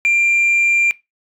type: tone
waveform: sine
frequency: 2379 Hz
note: D7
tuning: 22 cents sharp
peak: -9 dBFS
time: 0.05-0.91 s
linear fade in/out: 0 ms
effects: noise-tail reverb RT60 0.2 s tail -21 dB re dry + tanh soft clip ceiling -10 dBFS